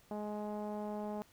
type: tone with low-pass filter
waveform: sawtooth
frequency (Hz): 209.6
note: G#3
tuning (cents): +16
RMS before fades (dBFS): -40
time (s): 0.11-1.22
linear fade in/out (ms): 0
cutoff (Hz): 780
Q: 2.8
effects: pink hiss -65 dBFS RMS until 1.32 s